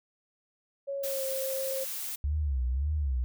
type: tone with pitch glide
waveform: sine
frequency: 555 to 533 Hz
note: C#5 to C5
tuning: +2 to +32 cents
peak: -31 dBFS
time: 0.87-1.85 s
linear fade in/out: 20 ms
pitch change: -70 cents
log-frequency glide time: 1-1.25 s
type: noise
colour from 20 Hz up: blue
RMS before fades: -36 dBFS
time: 1.03-2.16 s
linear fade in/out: 10 ms
type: tone with vibrato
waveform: sine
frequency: 68.8 Hz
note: C#2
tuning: 12 cents flat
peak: -26 dBFS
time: 2.24-3.24 s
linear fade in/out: 0 ms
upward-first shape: sine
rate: 1.8 Hz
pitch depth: 190 cents each way
effects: none